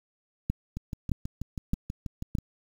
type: two click trains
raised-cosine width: 5 ms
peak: -14 / -21 dBFS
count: 4 / 11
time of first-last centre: 0.5-2.352 / 0.77-2.386 s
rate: 1.62 / 6.19 Hz
effects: 8-bit